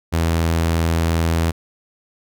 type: tone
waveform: sawtooth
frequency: 82.6 Hz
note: E2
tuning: 4 cents sharp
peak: -12 dBFS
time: 0.12-1.52 s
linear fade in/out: 20 ms
effects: none